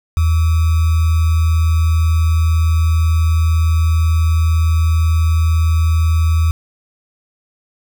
sine tone with sample-and-hold, 81 Hz, E2, 30 cents flat, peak -10 dBFS, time 0.17-6.51 s, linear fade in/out 0 ms, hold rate 1225 Hz, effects none

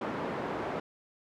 pink band-pass noise, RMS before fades -35 dBFS, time 0.01-0.8 s, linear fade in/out 5 ms, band 220 to 1300 Hz, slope 12 dB/octave, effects none

